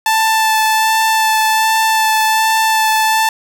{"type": "tone with vibrato", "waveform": "sawtooth", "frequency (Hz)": 880, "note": "A5", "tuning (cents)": 0, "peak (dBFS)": -7, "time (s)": [0.06, 3.29], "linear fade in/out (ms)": 2, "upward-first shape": "sine", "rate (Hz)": 1.3, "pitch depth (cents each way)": 11, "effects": []}